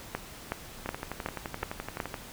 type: two click trains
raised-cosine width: 0.5 ms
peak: -19 / -15 dBFS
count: 16 / 6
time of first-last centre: 0.86-2.142 / 0.15-2.002 s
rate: 11.7 / 2.7 Hz
effects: pink hiss -46 dBFS RMS until 2.32 s